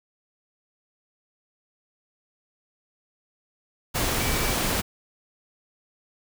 sine tone in noise, 2300 Hz, D7, 37 cents flat, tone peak -36 dBFS, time 4.19-4.54 s, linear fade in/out 20 ms, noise pink, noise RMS -25 dBFS, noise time 3.94-4.82 s, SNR -14 dB, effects none

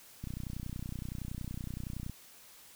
click train, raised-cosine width 5 ms, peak -27 dBFS, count 58, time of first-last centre 0.24-2.097 s, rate 30.7 Hz, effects white hiss -56 dBFS RMS until 2.75 s

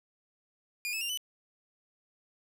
sawtooth tone with pitch steps, 2429 / 2603 / 2790 / 2990 Hz, D#7 / E7 / F7 / F#7, -42 / -22 / -2 / +17 cents, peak -29 dBFS, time 0.85-1.174 s, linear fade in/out 0 ms, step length 81 ms, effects none

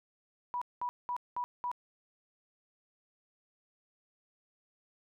sine tone bursts, 978 Hz, B5, 17 cents flat, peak -32 dBFS, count 5, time 0.54-1.715 s, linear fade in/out 0 ms, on 75 ms, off 200 ms, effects none

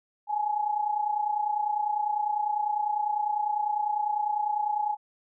sine tone pair together, 834 / 864 Hz, G#5 / A5, +7 / -32 cents, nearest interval minor second, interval 61 cents, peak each -26 / -31 dBFS, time 0.27-4.97 s, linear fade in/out 50 ms, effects none

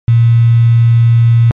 sine tone with quantisation, 116.54 Hz, A#2, in tune, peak -4 dBFS, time 0.08-1.51 s, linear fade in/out 0 ms, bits 4, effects low-pass 2000 Hz 12 dB/octave + MP3 64 kbps

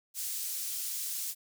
pink high-pass noise, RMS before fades -36 dBFS, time 0.14-1.35 s, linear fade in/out 50 ms, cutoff 6900 Hz, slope 12 dB/octave, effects none

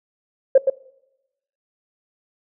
sine tone with echo, 534 Hz, C5, 35 cents sharp, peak -6 dBFS, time 0.55-0.58 s, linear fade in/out 5 ms, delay 120 ms, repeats 1, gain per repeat -6 dB, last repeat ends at 0.7 s, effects noise-tail reverb RT60 0.9 s tail -21 dB re dry + tanh soft clip ceiling -2 dBFS

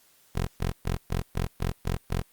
15% pulse tone bursts, 43.65 Hz, F1, in tune, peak -19 dBFS, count 8, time 0.35-2.22 s, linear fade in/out 10 ms, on 120 ms, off 130 ms, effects white hiss -61 dBFS RMS until 2.32 s + Opus 48 kbps

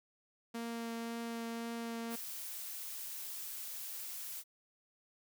sawtooth tone with vibrato, 231.4 Hz, A#3, 13 cents flat, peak -35 dBFS, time 0.54-2.16 s, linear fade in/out 10 ms, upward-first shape triangle, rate 1.9 Hz, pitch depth 10 cents each way
blue noise, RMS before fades -44 dBFS, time 2.09-4.44 s, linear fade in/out 50 ms
effects none

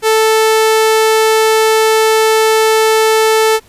sawtooth tone, 440 Hz, A4, in tune, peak -4 dBFS, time 0.02-3.6 s, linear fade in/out 50 ms, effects pink hiss -46 dBFS RMS until 3.68 s + resampled to 32000 Hz

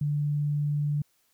sine tone, 146.83 Hz, D3, in tune, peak -24 dBFS, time 0.01-1.02 s, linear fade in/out 5 ms, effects white hiss -69 dBFS RMS until 1.33 s

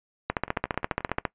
two click trains, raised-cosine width 0.5 ms, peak -22 / -9 dBFS, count 9 / 15, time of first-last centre 0.48-1.182 / 0.3-1.252 s, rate 11.4 / 14.7 Hz, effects noise-tail reverb RT60 0.1 s tail -21 dB re dry + resampled to 8000 Hz

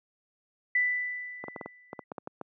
sine tone with exponential decay, 1985 Hz, B6, 8 cents sharp, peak -21 dBFS, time 0.75-2.04 s, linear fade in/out 5 ms, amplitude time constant 280 ms
clicks, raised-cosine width 1 ms, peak -22 dBFS, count 11, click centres 1.44 / 1.483 / 1.562 / 1.612 / 1.66 / 1.931 / 1.992 / 2.118 / 2.182 / 2.274 / 2.413 s
effects high-pass 200 Hz 12 dB/octave

